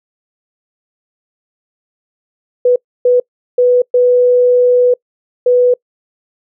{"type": "tone bursts at uneven times", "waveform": "sine", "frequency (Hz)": 493.9, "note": "B4", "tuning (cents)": 0, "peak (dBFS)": -6, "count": 5, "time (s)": [[2.65, 2.76], [3.05, 3.2], [3.58, 3.82], [3.94, 4.94], [5.46, 5.74]], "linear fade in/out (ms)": 5, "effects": ["noise-tail reverb RT60 0.1 s tail -26 dB re dry"]}